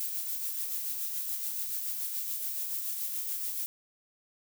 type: noise with tremolo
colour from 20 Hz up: violet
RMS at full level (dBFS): -33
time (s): 0-3.66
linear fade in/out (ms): 0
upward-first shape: sine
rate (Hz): 7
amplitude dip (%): 35
effects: none